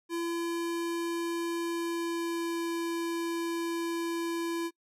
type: tone with pitch glide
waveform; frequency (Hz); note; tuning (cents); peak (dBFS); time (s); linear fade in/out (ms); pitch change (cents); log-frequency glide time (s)
square; 338.5 to 336.4; E4 to E4; +46 to +35; -31; 0.09-4.71; 50; -11; 1.62-2.66
effects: noise-tail reverb RT60 0.1 s tail -25 dB re dry + resampled to 32000 Hz